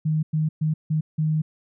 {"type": "tone bursts at uneven times", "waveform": "sine", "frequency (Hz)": 155.56, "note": "D#3", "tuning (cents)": 0, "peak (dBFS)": -19, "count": 5, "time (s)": [[0.05, 0.23], [0.33, 0.49], [0.61, 0.74], [0.9, 1.01], [1.18, 1.42]], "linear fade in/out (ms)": 10, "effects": []}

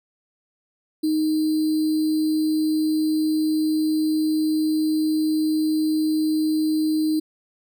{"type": "tone with sample-and-hold", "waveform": "sine", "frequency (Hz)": 311.1, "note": "D#4", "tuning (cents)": 0, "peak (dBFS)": -18, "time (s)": [1.03, 7.2], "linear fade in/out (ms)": 10, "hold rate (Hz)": 4410, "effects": []}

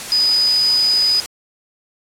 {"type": "tone in noise", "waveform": "sine", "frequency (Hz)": 4978, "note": "D#8", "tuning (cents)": 0, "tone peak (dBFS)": -12, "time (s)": [0.12, 1.2], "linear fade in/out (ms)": 0, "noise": "white", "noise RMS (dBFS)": -28, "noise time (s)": [0, 1.26], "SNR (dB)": 13, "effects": ["low-pass 10000 Hz 12 dB/octave", "AAC 64 kbps"]}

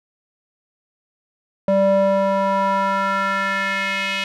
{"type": "tone with band-pass filter sweep", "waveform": "square", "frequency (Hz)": 195.2, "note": "G3", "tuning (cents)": -7, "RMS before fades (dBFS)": -19, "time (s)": [1.68, 4.24], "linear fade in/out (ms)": 2, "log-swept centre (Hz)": [510, 2700], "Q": 2.6, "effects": []}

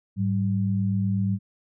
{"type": "tone pair together", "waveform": "sine", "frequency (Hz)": [104.58, 192.8], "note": ["G#2", "G3"], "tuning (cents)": [13, -28], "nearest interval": "major seventh", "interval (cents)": 1059, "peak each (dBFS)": -24, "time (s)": [0.16, 1.39], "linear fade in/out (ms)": 50, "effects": []}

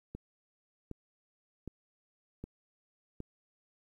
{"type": "click train", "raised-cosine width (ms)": 3, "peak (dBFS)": -28, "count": 5, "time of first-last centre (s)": [0.15, 3.203], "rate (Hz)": 1.31, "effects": ["11-bit"]}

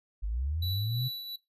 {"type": "linear sweep", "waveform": "sine", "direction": "up", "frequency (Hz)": [46.5, 130.5], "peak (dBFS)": -29, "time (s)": [0.22, 1.09], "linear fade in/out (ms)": 20}
{"type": "tone with tremolo", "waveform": "square", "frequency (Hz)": 3947, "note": "B7", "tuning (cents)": -2, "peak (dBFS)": -33, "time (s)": [0.62, 1.36], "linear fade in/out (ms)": 5, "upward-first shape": "triangle", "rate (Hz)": 2.8, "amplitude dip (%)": 55}
{"effects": ["noise-tail reverb RT60 0.2 s tail -18 dB re dry", "resampled to 32000 Hz"]}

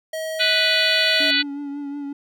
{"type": "tone", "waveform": "square", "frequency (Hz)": 637, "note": "D#5", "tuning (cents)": 41, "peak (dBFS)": -26, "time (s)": [0.13, 1.31], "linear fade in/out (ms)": 5}
{"type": "harmonic tone", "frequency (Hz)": 493.9, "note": "B4", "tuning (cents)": 0, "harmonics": [3, 4, 5, 6, 7, 8, 9], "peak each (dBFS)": [-24, -24, -24, -24, -24, -24, -24], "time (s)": [0.39, 1.43], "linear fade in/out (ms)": 20}
{"type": "tone with vibrato", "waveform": "triangle", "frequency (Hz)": 284.8, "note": "C#4", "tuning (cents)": 47, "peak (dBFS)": -25, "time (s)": [1.2, 2.13], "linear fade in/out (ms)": 5, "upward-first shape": "triangle", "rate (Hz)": 5.5, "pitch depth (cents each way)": 37}
{"effects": []}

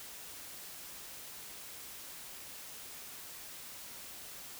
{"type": "silence", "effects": ["white hiss -48 dBFS RMS until 4.59 s"]}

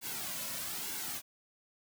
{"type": "noise with flanger", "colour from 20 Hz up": "white", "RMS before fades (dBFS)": -39, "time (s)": [0.01, 1.22], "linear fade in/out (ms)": 50, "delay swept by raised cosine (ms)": [1.6, 2.52], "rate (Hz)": 1.1, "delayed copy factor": -0.6, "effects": []}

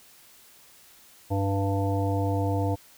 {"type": "harmonic tone", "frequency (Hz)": 98.4, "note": "G2", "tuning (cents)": 7, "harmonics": [1, 3, 5, 7, 9], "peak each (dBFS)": [-25, -30, -32, -33, -35], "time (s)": [1.3, 2.76], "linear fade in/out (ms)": 20, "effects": ["white hiss -54 dBFS RMS until 2.97 s"]}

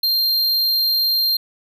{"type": "tone", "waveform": "square", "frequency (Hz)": 4186, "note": "C8", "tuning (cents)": 0, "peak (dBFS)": -16, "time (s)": [0.03, 1.37], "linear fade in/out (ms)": 5, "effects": []}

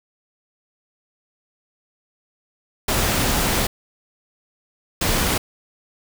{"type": "noise bursts at uneven times", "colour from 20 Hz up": "pink", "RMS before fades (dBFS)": -20, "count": 2, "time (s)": [[2.88, 3.67], [5.01, 5.38]], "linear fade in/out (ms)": 5, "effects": []}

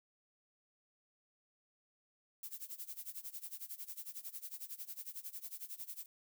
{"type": "noise with tremolo", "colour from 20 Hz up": "violet", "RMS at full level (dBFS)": -44, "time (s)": [2.43, 6.06], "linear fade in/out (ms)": 2, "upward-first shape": "sine", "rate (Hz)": 11, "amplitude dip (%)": 90, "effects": []}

